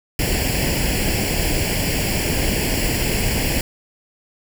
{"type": "noise with comb filter", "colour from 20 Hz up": "pink", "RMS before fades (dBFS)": -20, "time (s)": [0.19, 3.61], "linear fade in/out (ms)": 2, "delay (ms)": 0.4, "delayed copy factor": 0.8, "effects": []}